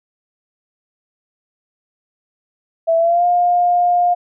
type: tone with pitch glide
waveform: sine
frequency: 660 to 707.4 Hz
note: E5 to F5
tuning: +2 to +22 cents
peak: -11 dBFS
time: 2.87-4.15 s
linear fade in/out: 20 ms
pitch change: +120 cents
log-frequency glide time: 2.97-3.25 s
effects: none